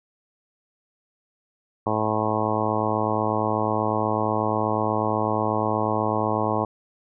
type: harmonic tone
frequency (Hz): 108.2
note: A2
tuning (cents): -29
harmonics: 1 / 2 / 3 / 4 / 5 / 6 / 7 / 8 / 9 / 10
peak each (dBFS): -30 / -30 / -30 / -30 / -30 / -30 / -30 / -30 / -30 / -30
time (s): 1.86-6.65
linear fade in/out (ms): 5
effects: none